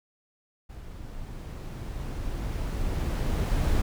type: noise with level ramp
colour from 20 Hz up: brown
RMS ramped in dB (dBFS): -42 to -23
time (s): 0.69-3.82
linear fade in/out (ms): 10
effects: none